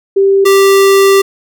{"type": "tone pair in turn", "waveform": ["sine", "square"], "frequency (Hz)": [392, 392], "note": ["G4", "G4"], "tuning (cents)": [0, 0], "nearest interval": "unison", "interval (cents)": 0, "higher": "neither", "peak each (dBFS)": -5, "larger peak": "neither", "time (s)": [[0.16, 0.45], [0.45, 1.22]], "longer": "second", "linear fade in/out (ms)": 10, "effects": []}